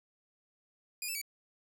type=tone with pitch steps; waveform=10% pulse; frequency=2449 / 2640 / 2277 Hz; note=D#7 / E7 / C#7; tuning=-28 / +2 / +46 cents; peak=-27 dBFS; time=1.02-1.215 s; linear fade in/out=2 ms; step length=65 ms; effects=none